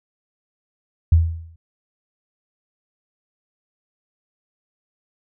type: tone with exponential decay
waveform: sine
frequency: 82.41 Hz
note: E2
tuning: in tune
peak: -7 dBFS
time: 1.12-1.56 s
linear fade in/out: 5 ms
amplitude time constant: 95 ms
effects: none